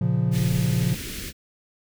triangle chord, Bb minor, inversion none, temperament equal, 116.54 / 138.59 / 174.61 Hz, Bb2 / Db3 / F3, 0 / 0 / 0 cents, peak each -22 dBFS, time 0.01-0.95 s, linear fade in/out 5 ms
pink band-stop noise, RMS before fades -33 dBFS, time 0.31-1.33 s, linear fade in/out 50 ms, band 400 to 1700 Hz, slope 24 dB/octave
effects none

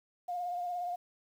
sine tone with vibrato, 709 Hz, F5, 26 cents sharp, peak -33 dBFS, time 0.28-0.96 s, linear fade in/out 10 ms, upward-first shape sine, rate 17 Hz, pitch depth 31 cents each way, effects 10-bit

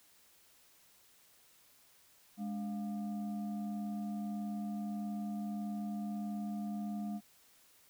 sine tone with frequency modulation, 207.7 Hz, G#3, in tune, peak -36 dBFS, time 2.37-7.21 s, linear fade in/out 50 ms, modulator 497 Hz, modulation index 0.5, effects white hiss -65 dBFS RMS until 7.89 s

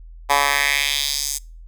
10% pulse tone with high-pass filter sweep, 141.9 Hz, C#3, 41 cents sharp, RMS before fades -20 dBFS, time 0.29-1.39 s, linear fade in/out 20 ms, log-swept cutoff 920 to 7400 Hz, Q 2, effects noise-tail reverb RT60 0.4 s tail -26 dB re dry + added 41 Hz sine -37 dBFS peak until 1.67 s

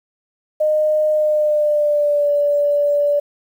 sine tone with pitch glide, 613 to 580.3 Hz, D#5 to D5, -26 to -21 cents, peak -13 dBFS, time 0.6-3.2 s, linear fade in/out 10 ms, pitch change -95 cents, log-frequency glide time 1.11-2.28 s, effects 8-bit

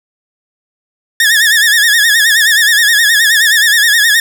sawtooth tone with vibrato, 1760 Hz, A6, in tune, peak -3 dBFS, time 1.2-4.2 s, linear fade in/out 2 ms, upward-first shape sine, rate 9.5 Hz, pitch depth 110 cents each way, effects none

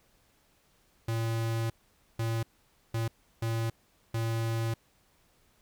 square tone bursts at uneven times, 113.9 Hz, A#2, 40 cents flat, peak -29 dBFS, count 5, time 1.08-1.7 / 2.19-2.43 / 2.94-3.08 / 3.42-3.7 / 4.14-4.74 s, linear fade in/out 5 ms, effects pink hiss -67 dBFS RMS until 5.61 s

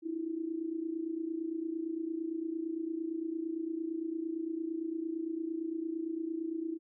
sine tone with amplitude modulation, 326.1 Hz, E4, 19 cents flat, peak -30 dBFS, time 0.02-6.79 s, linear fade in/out 50 ms, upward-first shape sine, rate 28.8 Hz, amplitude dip 75%, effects none

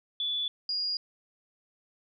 sine tone pair in turn, 3453 / 4854 Hz, A7 / D#8, -33 / -44 cents, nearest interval tritone, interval 589 cents, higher second, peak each -28 dBFS, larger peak neither, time 0.2-0.48 / 0.69-0.97 s, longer neither, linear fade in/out 2 ms, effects none

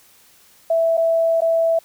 sine tone with dropouts, 659.3 Hz, E5, in tune, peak -14 dBFS, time 0.7-1.79 s, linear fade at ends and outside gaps 5 ms, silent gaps 0.971-0.976 / 1.407-1.418 s, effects white hiss -52 dBFS RMS until 1.84 s

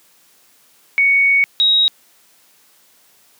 sine tone pair in turn, 2228 / 3802 Hz, C#7 / A#7, +8 / +33 cents, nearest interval major sixth, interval 925 cents, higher second, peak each -10 dBFS, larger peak neither, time 0.98-1.44 / 1.6-1.88 s, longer first, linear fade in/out 0 ms, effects white hiss -53 dBFS RMS until 3.39 s + high-pass 150 Hz 12 dB/octave

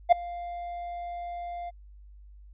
triangle tone with ADSR envelope, 698.5 Hz, F5, in tune, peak -9 dBFS, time 0.09-1.71 s, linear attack 31 ms, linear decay 7 ms, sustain -23 dB, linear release 25 ms, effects added 50 Hz sine -47 dBFS peak until 2.53 s + resampled to 8000 Hz

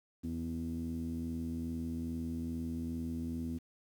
sawtooth tone with low-pass filter, 82.41 Hz, E2, in tune, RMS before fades -38 dBFS, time 0.23-3.59 s, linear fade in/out 20 ms, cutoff 270 Hz, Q 9.4, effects 10-bit

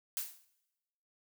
blue noise with exponential decay, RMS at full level -33 dBFS, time 0.17-0.45 s, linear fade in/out 0 ms, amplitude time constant 60 ms, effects noise-tail reverb RT60 1.0 s tail -20 dB re dry

